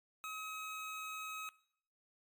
25% pulse tone, 1274 Hz, D#6, 41 cents sharp, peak -38 dBFS, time 0.24-1.49 s, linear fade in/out 0 ms, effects noise-tail reverb RT60 0.7 s tail -21 dB re dry + MP3 96 kbps

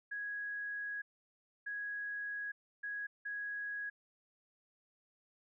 sine tone bursts at uneven times, 1661.2 Hz, G#6, in tune, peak -38 dBFS, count 4, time 0.11-1.02 / 1.66-2.52 / 2.83-3.07 / 3.25-3.9 s, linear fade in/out 10 ms, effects none

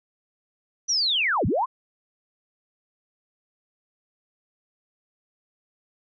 sine linear two-way sweep, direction down then up, 6010 to 66 to 1106 Hz, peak -20 dBFS, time 0.88-1.66 s, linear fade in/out 20 ms, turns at 1.46 s, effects none

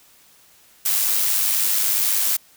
blue noise with amplitude modulation, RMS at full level -18 dBFS, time 0.85-2.37 s, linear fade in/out 10 ms, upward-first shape sine, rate 102 Hz, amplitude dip 40%, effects white hiss -53 dBFS RMS until 2.56 s

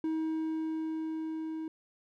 triangle tone with level ramp, 318 Hz, D#4, 38 cents sharp, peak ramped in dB -27 to -33 dBFS, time 0.04-1.68 s, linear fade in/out 2 ms, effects none

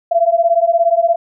sine beating tone pair, 668 / 685 Hz, E5 / F5, +23 / -34 cents, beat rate 17 Hz, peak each -13 dBFS, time 0.11-1.16 s, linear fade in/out 10 ms, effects none

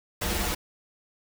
pink noise with comb filter, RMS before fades -28 dBFS, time 0.21-0.55 s, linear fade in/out 10 ms, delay 7.5 ms, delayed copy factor -0.9, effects none

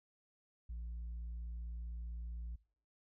sine tone, 57.8 Hz, A#1, 14 cents flat, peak -39 dBFS, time 0.69-2.56 s, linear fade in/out 10 ms, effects noise-tail reverb RT60 0.5 s tail -23 dB re dry + tanh soft clip ceiling -40 dBFS

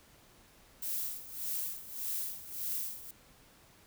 violet noise with tremolo, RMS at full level -35 dBFS, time 0.82-3.11 s, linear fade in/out 5 ms, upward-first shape sine, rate 1.7 Hz, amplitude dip 80%, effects pink hiss -61 dBFS RMS until 3.86 s

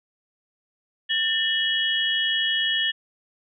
sine tone cluster, 1789 / 2933 / 3301 Hz, A6 / F#7 / G#7, +28 / -16 / -11 cents, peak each -25 dBFS, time 1.09-2.92 s, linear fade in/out 20 ms, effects none

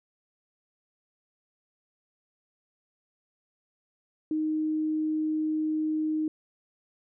sine tone, 310.7 Hz, D#4, 2 cents flat, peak -25 dBFS, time 4.31-6.28 s, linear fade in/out 2 ms, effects none

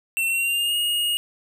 square tone with pitch glide, 2704 to 2865 Hz, E7 to F7, +43 to +44 cents, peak -21 dBFS, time 0.17-1.17 s, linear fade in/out 0 ms, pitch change +101 cents, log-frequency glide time 0.28-0.76 s, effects none

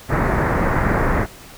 pink low-pass noise, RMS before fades -18 dBFS, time 0.08-1.27 s, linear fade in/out 50 ms, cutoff 2000 Hz, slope 48 dB/octave, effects pink hiss -41 dBFS RMS until 1.57 s

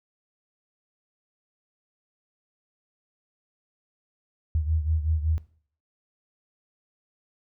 sine beating tone pair, 77.78 / 83.08 Hz, D#2 / E2, 0 / +14 cents, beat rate 5.3 Hz, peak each -23 / -29 dBFS, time 4.55-5.38 s, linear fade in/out 0 ms, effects noise-tail reverb RT60 0.5 s tail -18 dB re dry

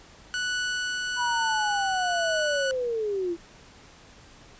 sawtooth tone with tremolo, 1480 Hz, F#6, in tune, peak -22 dBFS, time 0.34-2.71 s, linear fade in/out 0 ms, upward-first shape triangle, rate 1.1 Hz, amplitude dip 25%
sine linear sweep, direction down, 987.8 to 330 Hz, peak -25 dBFS, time 1.16-3.37 s, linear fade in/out 50 ms
effects pink hiss -51 dBFS RMS until 4.59 s + resampled to 16000 Hz

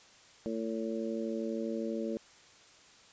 harmonic tone, 112.4 Hz, A2, 37 cents sharp, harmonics 2 / 3 / 4 / 5, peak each -36 / -38 / -39 / -40 dBFS, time 0.46-2.17 s, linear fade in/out 0 ms, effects white hiss -58 dBFS RMS until 3.12 s + resampled to 16000 Hz

